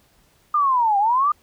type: linear two-way sweep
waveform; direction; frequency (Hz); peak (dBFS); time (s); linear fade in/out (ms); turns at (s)
sine; down then up; 1225 to 781 to 1225; -15; 0.54-1.32; 5; 0.98
effects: pink hiss -59 dBFS RMS until 1.42 s